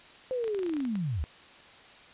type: linear sweep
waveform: sine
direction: down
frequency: 523.3 to 61 Hz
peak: -28 dBFS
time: 0.31-1.24 s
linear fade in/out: 0 ms
type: clicks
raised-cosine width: 0.3 ms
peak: -27 dBFS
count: 12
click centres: 0.442 / 0.479 / 0.547 / 0.591 / 0.632 / 0.664 / 0.695 / 0.737 / 0.767 / 0.804 / 0.852 / 0.955 s
effects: white hiss -52 dBFS RMS until 2.13 s + resampled to 8000 Hz